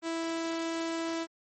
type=tone; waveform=sawtooth; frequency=329.6 Hz; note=E4; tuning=in tune; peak=-27 dBFS; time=0.02-1.27 s; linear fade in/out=50 ms; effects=MP3 32 kbps